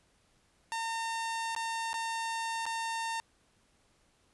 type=tone with dropouts; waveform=sawtooth; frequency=910 Hz; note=A#5; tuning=42 cents flat; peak=-29 dBFS; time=0.72-3.2 s; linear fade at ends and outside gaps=0 ms; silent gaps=1.55-1.563 / 1.931-1.941 / 2.655-2.664 s; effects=pink hiss -69 dBFS RMS until 4.33 s + resampled to 24000 Hz